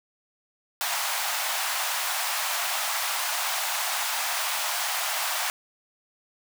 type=high-pass noise; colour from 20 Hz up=pink; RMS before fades=-28 dBFS; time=0.81-5.5 s; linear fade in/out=0 ms; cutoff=680 Hz; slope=48 dB/octave; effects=none